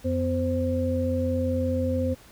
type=tone cluster; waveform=sine; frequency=88.6 / 251.9 / 522 Hz; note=F2 / B3 / C5; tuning=+25 / +34 / -4 cents; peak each=-27 dBFS; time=0.04-2.15 s; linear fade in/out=20 ms; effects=pink hiss -52 dBFS RMS until 2.31 s